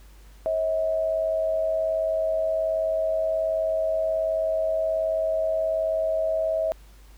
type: tone pair together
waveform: sine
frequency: 544 / 642.7 Hz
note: C#5 / E5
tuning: -33 / -44 cents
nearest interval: minor third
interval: 289 cents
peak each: -31 / -22 dBFS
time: 0.46-6.72 s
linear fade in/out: 0 ms
effects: added 50 Hz sine -46 dBFS peak until 7.17 s + pink hiss -57 dBFS RMS until 7.17 s